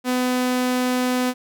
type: tone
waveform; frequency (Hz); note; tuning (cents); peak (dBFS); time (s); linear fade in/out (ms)
sawtooth; 251.3; B3; +30; -15; 0.04-1.34; 50
effects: none